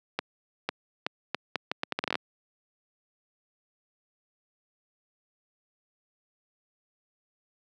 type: accelerating click train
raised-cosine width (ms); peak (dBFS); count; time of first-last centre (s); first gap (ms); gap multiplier
0.3; -11; 15; 0.19-2.154; 500; 0.75
effects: high-pass 200 Hz 12 dB/octave